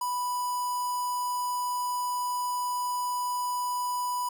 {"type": "tone with notch filter", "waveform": "square", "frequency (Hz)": 987.8, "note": "B5", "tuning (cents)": 0, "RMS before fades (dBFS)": -30, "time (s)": [0.01, 4.29], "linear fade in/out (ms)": 5, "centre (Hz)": 2600, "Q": 0.64, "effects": ["10-bit"]}